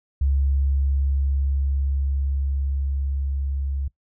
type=tone with level ramp; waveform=sine; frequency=68.8 Hz; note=C#2; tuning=12 cents flat; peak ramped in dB=-17 to -23 dBFS; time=0.21-3.88 s; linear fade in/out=5 ms; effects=noise-tail reverb RT60 0.1 s tail -21 dB re dry